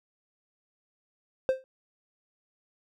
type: tone with exponential decay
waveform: triangle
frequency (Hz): 523.3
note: C5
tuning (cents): 0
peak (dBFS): -16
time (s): 1.49-1.64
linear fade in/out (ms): 0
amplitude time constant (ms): 32
effects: none